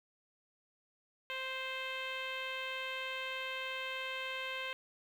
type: tone with low-pass filter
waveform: 10% pulse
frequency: 523.3 Hz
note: C5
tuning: in tune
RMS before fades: -40 dBFS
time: 1.3-4.73 s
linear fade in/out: 0 ms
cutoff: 3100 Hz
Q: 2.1
effects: 10-bit